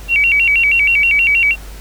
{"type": "tone with vibrato", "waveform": "sine", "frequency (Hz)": 2500, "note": "D#7", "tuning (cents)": 8, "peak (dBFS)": -9, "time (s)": [0.08, 1.56], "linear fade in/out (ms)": 50, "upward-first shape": "square", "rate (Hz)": 6.3, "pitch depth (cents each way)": 160, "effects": ["added 50 Hz sine -30 dBFS peak until 1.8 s", "pink hiss -38 dBFS RMS until 1.8 s"]}